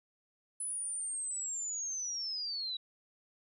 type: linear sweep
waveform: sine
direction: down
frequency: 10100 to 3856 Hz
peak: -35 dBFS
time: 0.6-2.77 s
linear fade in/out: 5 ms
effects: none